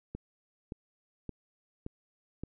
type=click train; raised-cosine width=3 ms; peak=-25 dBFS; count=5; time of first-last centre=0.15-2.436 s; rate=1.75 Hz; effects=none